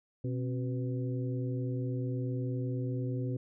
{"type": "harmonic tone with a mistuned harmonic", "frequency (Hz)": 124.6, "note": "B2", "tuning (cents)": 16, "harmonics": [1, 2, 3, 4], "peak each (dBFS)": [-32, -38, -42, -44], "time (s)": [0.24, 3.37], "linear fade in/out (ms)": 5, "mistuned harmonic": 2, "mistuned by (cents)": 110, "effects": []}